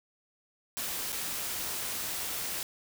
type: noise with dropouts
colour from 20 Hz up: white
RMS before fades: -35 dBFS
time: 0.77-2.63 s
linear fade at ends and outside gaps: 0 ms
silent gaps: 1.121-1.127 s
effects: none